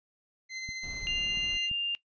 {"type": "tone with tremolo", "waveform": "sawtooth", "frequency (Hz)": 2065, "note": "C7", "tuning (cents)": -23, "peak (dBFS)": -31, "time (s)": [0.49, 1.7], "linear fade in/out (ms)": 50, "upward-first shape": "sine", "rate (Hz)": 15, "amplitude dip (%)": 30}
{"type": "click train", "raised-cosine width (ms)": 5, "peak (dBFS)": -32, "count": 4, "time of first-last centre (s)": [0.69, 1.714], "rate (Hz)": 2.93}
{"type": "noise", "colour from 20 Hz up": "brown", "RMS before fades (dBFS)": -44, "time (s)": [0.83, 1.57], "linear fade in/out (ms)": 2}
{"type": "tone", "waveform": "sine", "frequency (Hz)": 2800, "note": "F7", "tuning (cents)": 4, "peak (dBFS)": -28, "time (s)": [1.07, 1.95], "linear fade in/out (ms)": 0}
{"effects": ["noise-tail reverb RT60 0.1 s tail -19 dB re dry", "resampled to 16000 Hz"]}